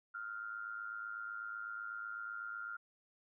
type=tone with amplitude modulation; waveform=sine; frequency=1396.9 Hz; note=F6; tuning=in tune; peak=-38 dBFS; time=0.14-2.77 s; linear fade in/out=10 ms; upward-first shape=sine; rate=108 Hz; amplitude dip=70%; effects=none